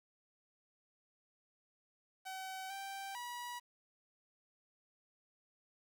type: tone with pitch steps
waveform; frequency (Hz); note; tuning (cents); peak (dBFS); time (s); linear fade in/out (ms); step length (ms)
sawtooth; 759 / 783 / 969; F#5 / G5 / B5; +44 / -2 / -33; -39; 2.25-3.6; 20; 450
effects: 11-bit